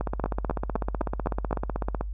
two click trains, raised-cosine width 1 ms, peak -11 / -14 dBFS, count 6 / 33, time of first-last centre 0.24-1.529 / 0.01-2.01 s, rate 3.88 / 16 Hz, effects noise-tail reverb RT60 0.2 s tail -26 dB re dry + added 50 Hz sine -30 dBFS peak until 2.13 s

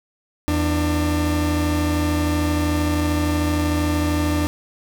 40% pulse tone pair together, 82.76 / 298 Hz, E2 / D4, +7 / +25 cents, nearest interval octave + minor seventh, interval 2218 cents, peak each -20 dBFS, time 0.48-4.47 s, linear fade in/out 0 ms, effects none

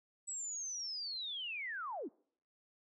sine linear sweep, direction down, 7902 to 206.9 Hz, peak -39 dBFS, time 0.27-2.09 s, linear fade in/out 20 ms, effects noise-tail reverb RT60 0.6 s tail -25 dB re dry

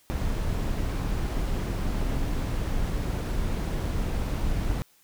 brown noise with amplitude modulation, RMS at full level -26 dBFS, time 0.1-4.82 s, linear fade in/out 0 ms, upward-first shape sine, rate 244 Hz, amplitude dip 30%, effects white hiss -61 dBFS RMS until 5.03 s

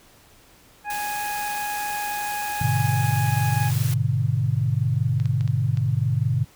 harmonic tone, 830.6 Hz, G#5, in tune, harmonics 1 / 2 / 3, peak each -27 / -33 / -37 dBFS, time 0.84-3.72 s, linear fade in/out 50 ms
white noise, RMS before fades -34 dBFS, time 0.9-3.94 s, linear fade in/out 2 ms
sine chord, G# diminished, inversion none, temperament just, 103.83 / 124.59 / 149.51 Hz, G#2 / B2 / D3, 0 / +16 / +31 cents, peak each -24 / -22 / -25 dBFS, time 2.61-6.45 s, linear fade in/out 5 ms
clicks, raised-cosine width 0.2 ms, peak -23 dBFS, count 5, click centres 5.2 / 5.257 / 5.409 / 5.477 / 5.773 s
effects pink hiss -53 dBFS RMS until 6.55 s

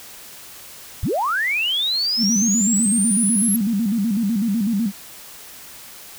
sine linear sweep, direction up, 56.8 to 11340 Hz, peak -18 dBFS, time 1.03-3.56 s, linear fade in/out 0 ms
sine tone with vibrato, 214.3 Hz, A3, 45 cents flat, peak -17 dBFS, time 2.17-4.92 s, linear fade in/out 50 ms, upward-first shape square, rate 8 Hz, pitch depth 140 cents each way
effects white hiss -40 dBFS RMS until 6.18 s

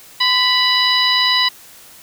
harmonic tone with a mistuned harmonic, 987.8 Hz, B5, in tune, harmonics 1 / 2 / 3 / 4 / 5, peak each -20 / -19 / -19 / -16 / -21 dBFS, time 0.2-1.49 s, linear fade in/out 10 ms, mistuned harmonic 1, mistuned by +49 cents, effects white hiss -42 dBFS RMS until 2.02 s

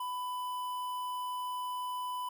square tone with notch filter, 997 Hz, B5, 16 cents sharp, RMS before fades -37 dBFS, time 0-2.29 s, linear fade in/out 5 ms, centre 6000 Hz, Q 0.56, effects none

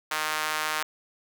sawtooth tone with high-pass filter, 154.6 Hz, D#3, 11 cents flat, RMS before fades -29 dBFS, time 0.11-0.83 s, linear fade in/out 5 ms, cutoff 1200 Hz, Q 1.3, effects none

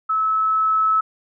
sine tone with level ramp, 1299 Hz, E6, 26 cents flat, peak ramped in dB -17 to -14 dBFS, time 0.09-1.01 s, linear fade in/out 10 ms, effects none

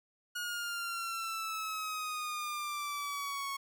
sawtooth exponential sweep, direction down, 1446 to 1100 Hz, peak -32 dBFS, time 0.35-3.57 s, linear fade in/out 10 ms, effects none

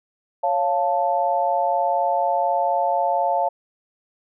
sine chord, Db augmented, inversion none, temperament equal, 554.4 / 698.5 / 880 Hz, Db5 / F5 / A5, 0 / 0 / 0 cents, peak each -24 / -21 / -22 dBFS, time 0.43-3.49 s, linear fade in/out 10 ms, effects none

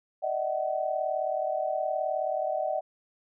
sine tone cluster, 601 / 640 / 755 Hz, D5 / D#5 / F#5, +40 / +49 / +35 cents, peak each -31 dBFS, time 0.22-2.81 s, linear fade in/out 20 ms, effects none

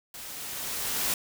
white noise with level ramp, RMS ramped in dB -42 to -27 dBFS, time 0.14-1.14 s, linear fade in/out 2 ms, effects none

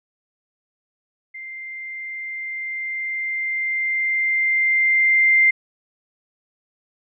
sine tone with level ramp, 2093 Hz, C7, in tune, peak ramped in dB -32 to -11 dBFS, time 1.34-5.51 s, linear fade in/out 10 ms, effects none

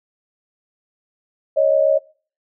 sine tone pair together, 554.4 / 622.3 Hz, C#5 / D#5, 0 / 0 cents, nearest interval major second, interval 200 cents, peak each -15 dBFS, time 1.56-1.99 s, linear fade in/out 20 ms, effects noise-tail reverb RT60 0.4 s tail -22 dB re dry

